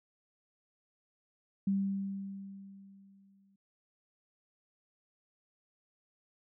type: tone with exponential decay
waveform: sine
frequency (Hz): 196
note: G3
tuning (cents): 0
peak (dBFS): -26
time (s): 1.67-3.56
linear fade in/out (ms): 5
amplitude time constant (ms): 410
effects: none